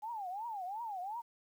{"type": "tone with vibrato", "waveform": "sine", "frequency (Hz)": 824, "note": "G#5", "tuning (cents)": -14, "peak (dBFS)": -38, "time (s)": [0.02, 1.22], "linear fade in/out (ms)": 20, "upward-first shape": "triangle", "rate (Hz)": 2.8, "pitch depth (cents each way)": 280, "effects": ["11-bit"]}